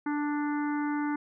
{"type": "harmonic tone", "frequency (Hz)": 294.3, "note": "D4", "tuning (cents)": 4, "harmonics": [1, 3, 4, 5, 6, 7], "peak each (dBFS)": [-28, -36, -42, -40, -46, -46], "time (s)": [0.06, 1.16], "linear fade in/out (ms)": 5, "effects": []}